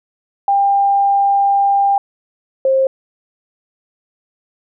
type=tone pair in turn; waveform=sine; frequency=797 / 531.9 Hz; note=G5 / C5; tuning=+28 / +28 cents; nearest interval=perfect fifth; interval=700 cents; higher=first; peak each=-10 dBFS; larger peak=neither; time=0.48-1.98 / 2.65-2.87 s; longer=first; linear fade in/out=2 ms; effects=none